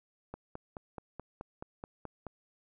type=click train; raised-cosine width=1 ms; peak=-27 dBFS; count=10; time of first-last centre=0.34-2.267 s; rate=4.67 Hz; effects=none